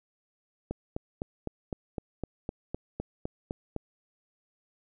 click train, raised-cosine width 2 ms, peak -19 dBFS, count 13, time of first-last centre 0.71-3.763 s, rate 3.93 Hz, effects none

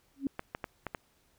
sine tone with exponential growth, 274.3 Hz, C#4, 18 cents flat, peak -24 dBFS, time 0.16-0.27 s, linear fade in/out 2 ms, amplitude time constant 22 ms
clicks, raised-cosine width 0.5 ms, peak -20 dBFS, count 5, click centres 0.394 / 0.549 / 0.642 / 0.867 / 0.948 s
effects pink hiss -69 dBFS RMS until 1.38 s

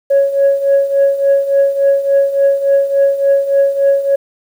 sine tone with tremolo, 554.4 Hz, C#5, in tune, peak -4 dBFS, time 0.1-4.16 s, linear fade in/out 10 ms, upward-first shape triangle, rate 3.5 Hz, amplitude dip 80%, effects tanh soft clip ceiling -4 dBFS + 7-bit

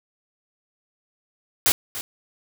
white noise with echo, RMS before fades -18 dBFS, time 1.66-1.72 s, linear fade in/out 0 ms, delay 290 ms, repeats 1, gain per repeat -13 dB, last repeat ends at 2.01 s, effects none

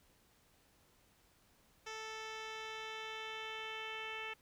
10% pulse tone with low-pass filter sweep, 440 Hz, A4, in tune, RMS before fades -45 dBFS, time 1.86-4.34 s, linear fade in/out 10 ms, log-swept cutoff 5000 to 2800 Hz, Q 3.1, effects pink hiss -70 dBFS RMS until 4.41 s

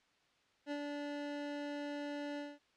25% pulse tone with ADSR envelope, 290 Hz, D4, 22 cents flat, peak -33 dBFS, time 0.66-2.59 s, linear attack 54 ms, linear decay 61 ms, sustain -3 dB, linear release 210 ms, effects white hiss -72 dBFS RMS until 2.76 s + low-pass 4000 Hz 12 dB/octave

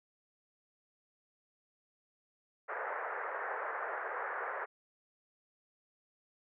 white band-pass noise, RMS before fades -39 dBFS, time 2.68-4.66 s, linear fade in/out 20 ms, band 420 to 1800 Hz, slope 48 dB/octave, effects none

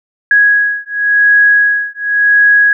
sine beating tone pair, 1661.2 / 1662.12 Hz, G#6 / G#6, 0 / +1 cents, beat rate 0.92 Hz, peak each -10 dBFS, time 0.31-2.73 s, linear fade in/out 2 ms, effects none

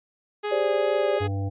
sawtooth tone with vibrato, 415.3 Hz, G#4, in tune, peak -22 dBFS, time 0.43-1.28 s, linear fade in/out 20 ms, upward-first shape sine, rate 2.6 Hz, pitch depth 9 cents each way
sine chord, G suspended fourth, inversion none, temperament equal with one note detuned, 392 / 523.3 / 582.6 Hz, G4 / C5 / D5, 0 / 0 / -14 cents, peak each -27 / -28 / -24 dBFS, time 0.51-1.19 s, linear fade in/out 10 ms
harmonic tone, 98.5 Hz, G2, 9 cents sharp, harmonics 1 / 3 / 5 / 7 / 8, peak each -25 / -35 / -39 / -42 / -43 dBFS, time 1.2-1.5 s, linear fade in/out 20 ms
effects resampled to 8000 Hz

